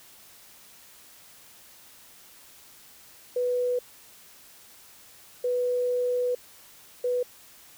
sine tone bursts at uneven times, 493.9 Hz, B4, in tune, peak -23 dBFS, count 3, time 3.36-3.79 / 5.44-6.35 / 7.04-7.23 s, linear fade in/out 5 ms, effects white hiss -52 dBFS RMS until 7.77 s

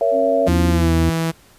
sine chord, A# diminished, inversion none, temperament just, 466.2 / 559.4 / 671.3 Hz, A#4 / C#5 / E5, 0 / +16 / +31 cents, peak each -21 / -18 / -17 dBFS, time 0.01-0.48 s, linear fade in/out 2 ms
sine tone, 270 Hz, C#4, 45 cents flat, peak -23 dBFS, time 0.11-0.75 s, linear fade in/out 50 ms
sawtooth tone with pitch glide, 174.61 to 163.86 Hz, F3 to E3, 0 to -10 cents, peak -14 dBFS, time 0.46-1.32 s, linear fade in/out 20 ms, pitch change -110 cents, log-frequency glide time 0.67-0.93 s
harmonic tone, 82 Hz, E2, 9 cents flat, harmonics 1 / 3 / 4, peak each -16 / -24 / -22 dBFS, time 0.48-1.1 s, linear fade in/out 5 ms
effects pink hiss -50 dBFS RMS until 1.58 s + resampled to 32000 Hz

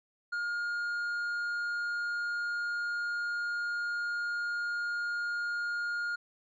triangle tone with tanh clipping, 1420 Hz, F6, 28 cents sharp, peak -32 dBFS, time 0.32-6.16 s, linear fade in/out 10 ms, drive 9 dB, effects none

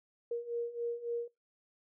sine beating tone pair, 469.3 / 472.9 Hz, A#4 / A#4, +12 / +25 cents, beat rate 3.6 Hz, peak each -39 / -36 dBFS, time 0.31-1.28 s, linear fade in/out 5 ms, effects noise-tail reverb RT60 0.2 s tail -23 dB re dry

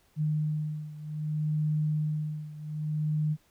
sine beating tone pair, 152.5 / 153.13 Hz, D#3 / D#3, -34 / -27 cents, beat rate 0.63 Hz, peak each -29 / -32 dBFS, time 0.16-3.37 s, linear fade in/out 50 ms, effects pink hiss -66 dBFS RMS until 3.5 s

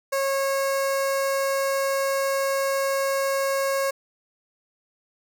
sawtooth tone with notch filter, 546 Hz, C#5, 26 cents flat, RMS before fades -24 dBFS, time 0.12-3.91 s, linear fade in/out 10 ms, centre 3300 Hz, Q 1.8, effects none

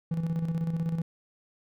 triangle tone with tremolo, 164.81 Hz, E3, in tune, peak -23 dBFS, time 0.11-1.02 s, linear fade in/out 5 ms, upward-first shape square, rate 16 Hz, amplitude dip 50%, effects none

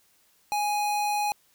square tone, 830.6 Hz, G#5, in tune, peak -25 dBFS, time 0.52-1.32 s, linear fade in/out 0 ms, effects white hiss -64 dBFS RMS until 1.54 s

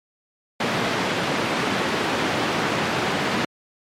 pink band-pass noise, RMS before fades -23 dBFS, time 0.6-3.45 s, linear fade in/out 5 ms, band 160 to 3200 Hz, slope 12 dB/octave, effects high-pass 100 Hz 12 dB/octave + MP3 64 kbps

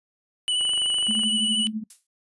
square tone with vibrato, 2960 Hz, F#7, in tune, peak -22 dBFS, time 0.48-1.67 s, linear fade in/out 0 ms, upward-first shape sine, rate 13 Hz, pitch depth 21 cents each way
click train, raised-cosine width 0.5 ms, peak -25 dBFS, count 16, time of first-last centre 0.61-1.235 s, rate 24 Hz
sine tone with tremolo, 217.4 Hz, A3, 21 cents flat, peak -23 dBFS, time 1.08-1.84 s, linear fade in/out 10 ms, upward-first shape triangle, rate 12 Hz, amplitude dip 85%
violet noise with exponential decay, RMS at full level -35 dBFS, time 1.9-2.07 s, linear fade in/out 5 ms, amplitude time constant 36 ms
effects noise-tail reverb RT60 0.1 s tail -21 dB re dry + resampled to 24000 Hz

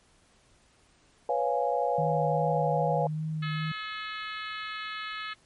sine chord, C# dominant seventh, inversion third, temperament equal, 493.9 / 554.4 / 698.5 / 830.6 Hz, B4 / C#5 / E#5 / G#5, 0 / 0 / 0 / 0 cents, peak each -30 dBFS, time 1.29-3.07 s, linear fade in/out 2 ms
sine tone with vibrato, 155.56 Hz, D#3, in tune, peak -29 dBFS, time 1.98-3.72 s, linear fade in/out 5 ms, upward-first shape sine, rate 2.5 Hz, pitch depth 20 cents each way
harmonic tone, 428.4 Hz, A4, 46 cents flat, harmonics 3 / 4 / 5 / 6 / 7 / 8 / 9 / 10, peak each -38 / -40 / -42 / -44 / -45 / -46 / -47 / -48 dBFS, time 3.42-5.34 s, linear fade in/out 10 ms
effects pink hiss -63 dBFS RMS until 5.45 s + MP3 48 kbps

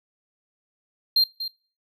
triangle tone with echo, 4186 Hz, C8, in tune, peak -14 dBFS, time 1.16-1.24 s, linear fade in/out 5 ms, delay 240 ms, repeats 1, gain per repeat -12 dB, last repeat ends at 1.48 s, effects noise-tail reverb RT60 0.4 s tail -22 dB re dry

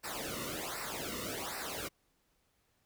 pink noise with flanger, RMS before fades -40 dBFS, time 0.03-1.89 s, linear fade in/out 20 ms, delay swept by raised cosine 0.3 to 1.27 ms, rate 1.3 Hz, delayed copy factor -0.85, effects pink hiss -75 dBFS RMS until 2.85 s

